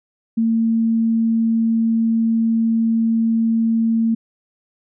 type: tone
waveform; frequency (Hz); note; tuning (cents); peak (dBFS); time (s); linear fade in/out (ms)
sine; 226.6; A#3; -49; -14; 0.37-4.15; 10
effects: none